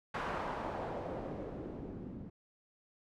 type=noise with low-pass filter sweep; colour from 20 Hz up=white; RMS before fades=-41 dBFS; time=0.14-2.3 s; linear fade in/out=5 ms; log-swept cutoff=1300 to 210 Hz; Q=1.3; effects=none